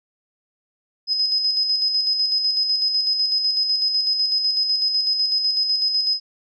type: tone with tremolo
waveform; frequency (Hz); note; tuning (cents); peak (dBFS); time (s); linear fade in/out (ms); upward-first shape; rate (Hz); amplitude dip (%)
sine; 5060; D#8; +28; -16; 1.07-6.2; 50; square; 8; 40
effects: none